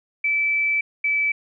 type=tone pair in turn; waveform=sine; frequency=2315 / 2306 Hz; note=D7 / D7; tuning=-25 / -32 cents; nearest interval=unison; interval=7 cents; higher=first; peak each=-18 dBFS; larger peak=neither; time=0.24-0.81 / 1.04-1.32 s; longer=first; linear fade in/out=5 ms; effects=none